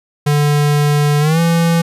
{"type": "tone with pitch glide", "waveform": "square", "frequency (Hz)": [146.83, 167.69], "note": ["D3", "E3"], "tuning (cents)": [0, 30], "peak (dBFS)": -11, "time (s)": [0.26, 1.82], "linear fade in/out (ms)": 10, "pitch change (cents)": 230, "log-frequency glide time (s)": [1.2, 1.4], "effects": ["resampled to 32000 Hz"]}